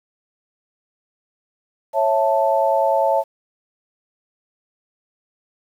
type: chord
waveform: sine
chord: A major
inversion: first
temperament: just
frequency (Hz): 550 / 660 / 880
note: C#5 / E5 / A5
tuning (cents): -14 / +2 / 0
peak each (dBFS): -19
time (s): 1.93-3.24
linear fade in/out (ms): 50
effects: 8-bit